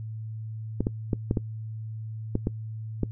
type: clicks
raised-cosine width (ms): 3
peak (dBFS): -11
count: 8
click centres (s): 0.806 / 0.869 / 1.132 / 1.311 / 1.372 / 2.354 / 2.471 / 3.033
effects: noise-tail reverb RT60 0.1 s tail -21 dB re dry + added 110 Hz sine -33 dBFS peak until 3.11 s